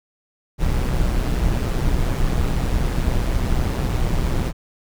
brown noise with amplitude modulation, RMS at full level -17 dBFS, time 0.58-4.53 s, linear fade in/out 50 ms, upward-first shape sine, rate 124 Hz, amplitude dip 55%, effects none

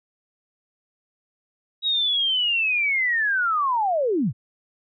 sine linear sweep, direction down, 3840 to 92.5 Hz, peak -19 dBFS, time 1.82-4.33 s, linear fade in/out 50 ms, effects none

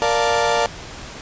35% pulse chord, Bb major seventh, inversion none, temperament equal, 466.2 / 587.3 / 698.5 / 880 Hz, Bb4 / D5 / F5 / A5, 0 / 0 / 0 / 0 cents, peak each -20 dBFS, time 0.02-0.66 s, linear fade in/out 0 ms, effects pink hiss -35 dBFS RMS until 1.21 s + resampled to 16000 Hz

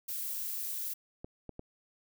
violet noise, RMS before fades -37 dBFS, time 0.08-0.94 s, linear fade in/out 10 ms
clicks, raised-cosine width 2 ms, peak -29 dBFS, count 3, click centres 1.245 / 1.493 / 1.594 s
effects none

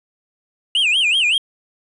triangle tone with vibrato, 2794 Hz, F7, in tune, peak -12 dBFS, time 0.75-1.38 s, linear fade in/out 2 ms, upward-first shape sine, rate 5.3 Hz, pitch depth 260 cents each way, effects resampled to 24000 Hz + 8-bit

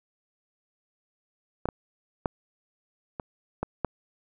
clicks, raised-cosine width 1 ms, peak -13 / -14 / -11 / -19 / -14 / -11 dBFS, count 6, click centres 1.656 / 1.688 / 2.258 / 3.198 / 3.63 / 3.847 s, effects none

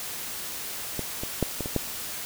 clicks, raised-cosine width 2 ms, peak -16 / -18 / -9 / -17 / -19 / -10 dBFS, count 6, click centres 0.993 / 1.235 / 1.427 / 1.607 / 1.659 / 1.763 s, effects white hiss -35 dBFS RMS until 2.25 s

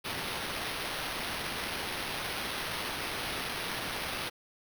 white noise with sample-and-hold, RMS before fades -36 dBFS, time 0.04-4.3 s, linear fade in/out 20 ms, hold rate 7350 Hz, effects none

